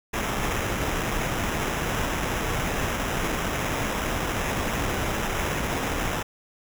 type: noise with sample-and-hold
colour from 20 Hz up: pink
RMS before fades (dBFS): -27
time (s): 0.13-6.23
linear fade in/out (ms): 10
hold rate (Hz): 4410
effects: none